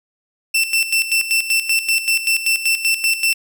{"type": "tone with tremolo", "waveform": "sawtooth", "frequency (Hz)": 2681, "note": "E7", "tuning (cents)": 29, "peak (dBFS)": -10, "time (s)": [0.54, 3.34], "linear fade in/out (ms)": 10, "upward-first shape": "square", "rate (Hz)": 5.2, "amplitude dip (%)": 70, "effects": []}